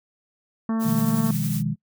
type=harmonic tone; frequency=224.1 Hz; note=A3; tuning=32 cents sharp; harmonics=1 / 2 / 3 / 4 / 5 / 6 / 7 / 8; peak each=-21 / -37 / -38 / -39 / -36 / -44 / -48 / -49 dBFS; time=0.69-1.31 s; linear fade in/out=2 ms
type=noise with tremolo; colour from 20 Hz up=blue; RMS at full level=-33 dBFS; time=0.79-1.63 s; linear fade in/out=50 ms; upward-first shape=sine; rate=11 Hz; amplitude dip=30%
type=chord; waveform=sine; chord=F half-diminished seventh; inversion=second; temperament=equal with one note detuned; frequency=123.47 / 155.56 / 174.61 / 205.9 Hz; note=Cb3 / Eb3 / F3 / Ab3; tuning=0 / 0 / 0 / -15 cents; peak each=-29 / -25 / -31 / -27 dBFS; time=0.83-1.76 s; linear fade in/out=50 ms
effects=noise-tail reverb RT60 0.1 s tail -21 dB re dry